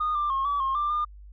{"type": "tone with pitch steps", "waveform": "sine", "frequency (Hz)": [1229, 1185, 1079, 1146, 1072, 1184, 1207], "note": ["D#6", "D6", "C#6", "D6", "C6", "D6", "D6"], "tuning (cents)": [-22, 15, -47, -43, 42, 14, 47], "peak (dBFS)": -22, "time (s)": [0, 1.05], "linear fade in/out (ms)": 10, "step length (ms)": 150, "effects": ["tanh soft clip ceiling -20 dBFS", "added 50 Hz sine -43 dBFS peak until 1.32 s"]}